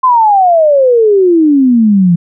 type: exponential sweep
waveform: sine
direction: down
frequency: 1051 to 167.1 Hz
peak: -4 dBFS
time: 0.03-2.16 s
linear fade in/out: 10 ms
effects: none